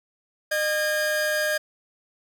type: tone pair together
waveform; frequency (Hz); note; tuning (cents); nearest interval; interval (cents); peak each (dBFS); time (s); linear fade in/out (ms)
45% pulse; 610 / 1628.5; D#5 / G#6; -34 / -34; octave + perfect fourth; 1700; -25; 0.51-1.58; 10
effects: none